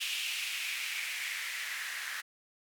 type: noise with band-pass filter sweep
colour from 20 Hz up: blue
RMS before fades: -37 dBFS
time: 0-2.22 s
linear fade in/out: 20 ms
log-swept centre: 2800 to 1700 Hz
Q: 3.7
effects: none